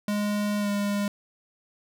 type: tone with pitch glide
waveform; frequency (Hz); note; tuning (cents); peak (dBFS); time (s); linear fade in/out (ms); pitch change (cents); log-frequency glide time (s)
square; 207 to 203.4; G#3 to G#3; -5 to -36; -25; 0.08-1.08; 2; -31; 0.59-0.69
effects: none